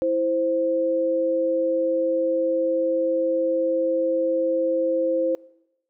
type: tone pair together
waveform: sine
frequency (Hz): 329.2 / 523.3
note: E4 / C5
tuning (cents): -2 / 0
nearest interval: minor sixth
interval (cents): 802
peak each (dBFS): -26 / -20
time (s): 0.02-5.35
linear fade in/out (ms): 0
effects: noise-tail reverb RT60 0.9 s tail -24 dB re dry